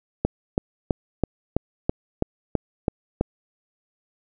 click train, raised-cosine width 2 ms, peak -6 dBFS, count 10, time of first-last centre 0.25-3.211 s, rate 3.04 Hz, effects none

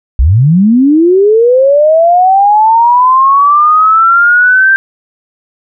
sine linear sweep, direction up, 54 to 1582 Hz, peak -3 dBFS, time 0.19-4.76 s, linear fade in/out 0 ms, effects none

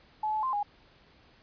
sine tone with pitch steps, 858 / 863 / 1044 / 822 Hz, A5 / A5 / C6 / G#5, -44 / -34 / -4 / -18 cents, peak -27 dBFS, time 0.23-0.63 s, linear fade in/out 5 ms, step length 100 ms, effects pink hiss -60 dBFS RMS until 1.42 s + resampled to 11025 Hz

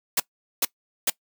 white noise bursts, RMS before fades -21 dBFS, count 3, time 0.17-1.1 s, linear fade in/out 5 ms, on 30 ms, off 420 ms, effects noise-tail reverb RT60 0.1 s tail -21 dB re dry + high-pass 200 Hz 12 dB/octave

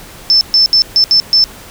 sine tone bursts at uneven times, 5290 Hz, E8, 5 cents sharp, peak -5 dBFS, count 6, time 0.3-0.41 / 0.54-0.66 / 0.73-0.82 / 0.96-1.04 / 1.11-1.2 / 1.33-1.44 s, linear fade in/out 0 ms, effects pink hiss -34 dBFS RMS until 1.7 s

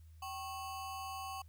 square ring-modulated tone, 932.3 Hz, A#5, in tune, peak -39 dBFS, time 0.22-1.42 s, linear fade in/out 5 ms, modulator 160 Hz, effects added 80 Hz sine -54 dBFS peak until 1.48 s + white hiss -75 dBFS RMS until 1.48 s

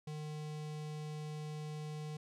square tone with notch filter, 152.1 Hz, D#3, 39 cents flat, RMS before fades -43 dBFS, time 0.07-2.17 s, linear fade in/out 5 ms, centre 1500 Hz, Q 1.7, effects low-pass 9000 Hz 12 dB/octave

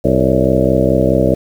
harmonic tone with a mistuned harmonic, 64.8 Hz, C2, 16 cents flat, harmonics 1 / 2 / 3 / 4 / 5 / 6 / 7 / 8 / 9 / 10, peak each -21 / -18 / -18 / -19 / -18 / -22 / -18 / -18 / -18 / -23 dBFS, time 0.04-1.35 s, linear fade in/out 10 ms, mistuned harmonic 8, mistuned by +80 cents, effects 7-bit

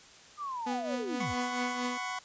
sine linear sweep, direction down, 1225 to 44.53 Hz, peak -34 dBFS, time 0.37-1.35 s, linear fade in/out 50 ms
sawtooth tone with tremolo, 246.9 Hz, B3, in tune, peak -27 dBFS, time 0.66-1.98 s, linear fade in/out 10 ms, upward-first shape triangle, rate 4.4 Hz, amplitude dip 70%
25% pulse chord, F# suspended fourth, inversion none, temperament equal with one note detuned, 740 / 1002.1 / 1108.7 Hz, F#5 / B5 / C#6, 0 / +25 / 0 cents, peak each -35 dBFS, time 1.2-2.19 s, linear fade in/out 5 ms
effects white hiss -54 dBFS RMS until 2.24 s + resampled to 16000 Hz

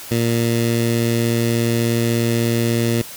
15% pulse tone with notch filter, 116.54 Hz, A#2, in tune, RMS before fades -18 dBFS, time 0.11-3.02 s, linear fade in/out 5 ms, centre 1100 Hz, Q 1.1, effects white hiss -35 dBFS RMS until 3.16 s

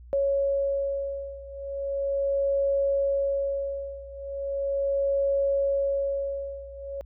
sine beating tone pair, 554.4 / 554.78 Hz, C#5 / C#5, 0 / +1 cents, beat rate 0.38 Hz, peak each -26 / -28 dBFS, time 0.13-7.01 s, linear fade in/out 0 ms, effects added 60 Hz sine -44 dBFS peak until 7.05 s

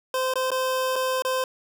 25% pulse tone with dropouts, 517 Hz, C5, 21 cents flat, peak -19 dBFS, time 0.14-1.44 s, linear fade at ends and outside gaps 2 ms, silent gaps 0.338-0.356 / 0.505-0.516 / 0.958-0.961 / 1.222-1.249 s, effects none

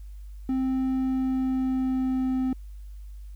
triangle tone with pitch glide, 261.6 to 259 Hz, C4 to C4, 0 to -17 cents, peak -21 dBFS, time 0.49-2.53 s, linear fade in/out 2 ms, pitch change -17 cents, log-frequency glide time 0.9-2.41 s, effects added 50 Hz sine -38 dBFS peak until 3.35 s + white hiss -66 dBFS RMS until 3.35 s

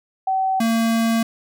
sine / square tone pair in turn, 763 / 227.5 Hz, G5 / A#3, -47 / -42 cents, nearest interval octave + major sixth, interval 2095 cents, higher first, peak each -17 dBFS, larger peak neither, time 0.27-0.6 / 0.6-1.23 s, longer second, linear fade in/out 5 ms, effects none

